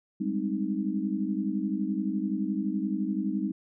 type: chord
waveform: sine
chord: Ab major seventh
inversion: third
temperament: equal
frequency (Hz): 196 / 207.7 / 261.6 / 311.1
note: G3 / Ab3 / C4 / Eb4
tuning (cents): 0 / 0 / 0 / 0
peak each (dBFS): -31 / -32 / -34 / -32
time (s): 0.2-3.52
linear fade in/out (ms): 10
effects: none